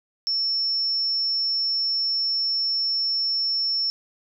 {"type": "tone", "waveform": "sine", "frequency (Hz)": 5400, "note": "E8", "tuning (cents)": 41, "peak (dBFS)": -21, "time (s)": [0.27, 3.9], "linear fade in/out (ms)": 0, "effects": []}